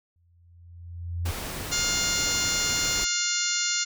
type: tone with exponential growth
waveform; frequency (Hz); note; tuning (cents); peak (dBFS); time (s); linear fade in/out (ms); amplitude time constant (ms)
sine; 86.1; F2; -24; -23; 0.16-1.31; 0; 250
type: noise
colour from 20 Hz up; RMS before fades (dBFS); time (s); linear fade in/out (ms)
pink; -34; 1.25-3.05; 10
type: harmonic tone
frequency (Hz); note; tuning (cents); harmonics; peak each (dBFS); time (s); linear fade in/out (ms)
706; F5; +19; 2 / 3 / 4 / 5 / 6 / 7 / 8 / 9 / 10; -33 / -34 / -34 / -35 / -31 / -36 / -32 / -33 / -30; 1.71-3.85; 20
effects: none